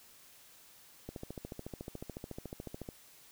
click train, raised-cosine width 2 ms, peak -28 dBFS, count 26, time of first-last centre 1.09-2.889 s, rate 13.9 Hz, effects white hiss -59 dBFS RMS until 3.31 s

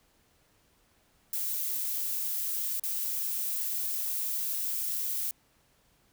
violet noise with dropouts, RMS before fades -32 dBFS, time 1.33-5.31 s, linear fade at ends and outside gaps 1 ms, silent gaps 2.797-2.836 s, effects pink hiss -67 dBFS RMS until 6.12 s

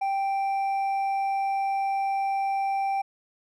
sine tone with hard clipping, 784 Hz, G5, in tune, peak -25 dBFS, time 0.01-3.02 s, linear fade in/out 10 ms, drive 4 dB, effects none

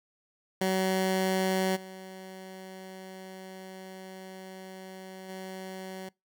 15% pulse tone with level steps, 188.6 Hz, F#3, 33 cents sharp, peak -19 / -36 / -32 dBFS, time 0.61-6.09 s, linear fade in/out 5 ms, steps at 1.75 / 5.28 s, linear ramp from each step 20 ms, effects noise-tail reverb RT60 0.2 s tail -24 dB re dry

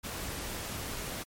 pink noise, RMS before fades -38 dBFS, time 0.03-1.24 s, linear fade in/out 20 ms, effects MP3 64 kbps

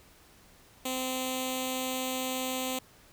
5% pulse tone with notch filter, 258.2 Hz, C4, 23 cents flat, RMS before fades -33 dBFS, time 0.85-2.79 s, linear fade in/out 5 ms, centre 1600 Hz, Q 0.57, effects pink hiss -58 dBFS RMS until 3.12 s

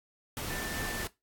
sine tone in noise, 1776 Hz, A6, 16 cents sharp, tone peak -40 dBFS, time 0.5-1.04 s, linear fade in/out 0 ms, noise pink, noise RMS -37 dBFS, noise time 0.37-1.07 s, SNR -6 dB, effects noise-tail reverb RT60 0.2 s tail -18 dB re dry + AAC 64 kbps

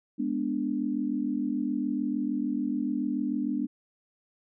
sine chord, G# diminished, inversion none, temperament equal, 207.7 / 246.9 / 293.7 Hz, G#3 / B3 / D4, 0 / 0 / 0 cents, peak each -33 / -30 / -30 dBFS, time 0.18-3.67 s, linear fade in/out 20 ms, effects none

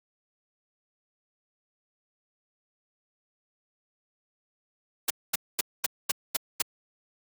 white noise bursts, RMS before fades -25 dBFS, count 7, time 5.08-6.621 s, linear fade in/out 5 ms, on 23 ms, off 230 ms, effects high-pass 150 Hz 12 dB/octave + Opus 48 kbps

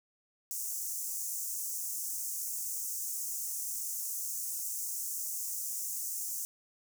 pink high-pass noise, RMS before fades -37 dBFS, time 0.51-6.45 s, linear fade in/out 0 ms, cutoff 6100 Hz, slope 48 dB/octave, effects none

